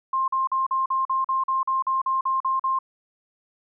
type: tone bursts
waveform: sine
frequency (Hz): 1058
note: C6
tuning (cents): +19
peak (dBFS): -20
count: 14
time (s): 0.13-2.789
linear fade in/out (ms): 5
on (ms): 150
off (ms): 43
effects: none